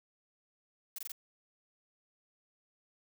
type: noise bursts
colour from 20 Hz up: blue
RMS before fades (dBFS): -41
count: 4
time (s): 0.96-1.119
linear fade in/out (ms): 2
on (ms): 24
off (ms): 21
effects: none